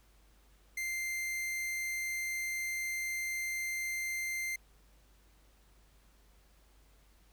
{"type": "tone", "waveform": "45% pulse", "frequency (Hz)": 2092, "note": "C7", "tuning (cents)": -1, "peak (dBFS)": -34, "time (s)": [0.77, 4.56], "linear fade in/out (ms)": 5, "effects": ["added 50 Hz sine -62 dBFS peak until 7.32 s", "pink hiss -68 dBFS RMS until 7.32 s"]}